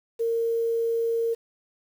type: tone with quantisation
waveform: sine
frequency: 460.2 Hz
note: A#4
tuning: 22 cents flat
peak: -22 dBFS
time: 0.19-1.35 s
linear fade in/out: 20 ms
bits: 8
effects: none